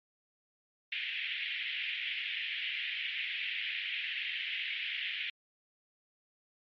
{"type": "band-pass noise", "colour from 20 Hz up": "white", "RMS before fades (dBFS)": -37, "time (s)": [0.92, 5.3], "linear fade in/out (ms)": 2, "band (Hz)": [1900, 3200], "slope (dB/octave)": 48, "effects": ["MP3 32 kbps"]}